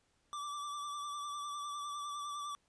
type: tone with vibrato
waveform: square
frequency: 1166 Hz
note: D6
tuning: 13 cents flat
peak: -40 dBFS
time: 0.33-2.55 s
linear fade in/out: 0 ms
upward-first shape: triangle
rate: 9.9 Hz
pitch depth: 38 cents each way
effects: pink hiss -75 dBFS RMS until 2.68 s + resampled to 22050 Hz